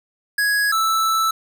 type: tone pair in turn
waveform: square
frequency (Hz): 1665 / 1317.9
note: G#6 / E6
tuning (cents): +4 / -1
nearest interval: major third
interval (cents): 405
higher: first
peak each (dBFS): -17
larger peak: neither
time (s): 0.38-0.72 / 0.72-1.31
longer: second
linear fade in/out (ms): 5
effects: none